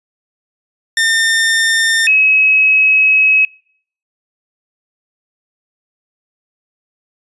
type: tone pair in turn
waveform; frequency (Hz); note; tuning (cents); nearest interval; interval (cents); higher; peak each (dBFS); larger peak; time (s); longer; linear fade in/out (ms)
sawtooth / sine; 1810 / 2560; A6 / D#7; +48 / +49; tritone; 601; second; -7; neither; 0.97-2.07 / 2.07-3.45; second; 2
effects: noise-tail reverb RT60 0.6 s tail -26 dB re dry + resampled to 24000 Hz